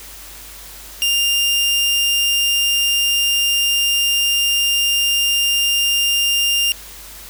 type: tone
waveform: sawtooth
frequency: 2800 Hz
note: F7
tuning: 4 cents sharp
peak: -11 dBFS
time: 1.02-6.72 s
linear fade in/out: 0 ms
effects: added 50 Hz sine -42 dBFS peak until 7.29 s + white hiss -37 dBFS RMS until 7.29 s